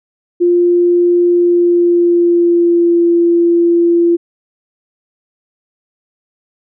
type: tone with pitch glide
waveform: sine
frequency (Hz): 350 to 342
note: F4 to F4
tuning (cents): +4 to -36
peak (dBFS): -7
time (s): 0.4-4.17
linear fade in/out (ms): 20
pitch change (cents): -40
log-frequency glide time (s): 1.28-3.04
effects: none